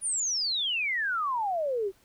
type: exponential sweep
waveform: sine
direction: down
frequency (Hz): 9900 to 370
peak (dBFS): -26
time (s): 0.01-1.92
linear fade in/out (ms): 50
effects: pink hiss -63 dBFS RMS until 2.04 s